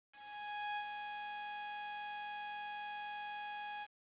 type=tone with ADSR envelope; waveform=sawtooth; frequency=830.6 Hz; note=G#5; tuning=in tune; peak=-33 dBFS; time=0.1-3.87 s; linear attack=670 ms; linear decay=68 ms; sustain=-5 dB; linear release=44 ms; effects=resampled to 8000 Hz + 10-bit